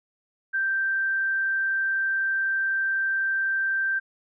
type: tone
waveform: sine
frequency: 1568 Hz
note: G6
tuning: in tune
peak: -22 dBFS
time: 0.53-4 s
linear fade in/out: 20 ms
effects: none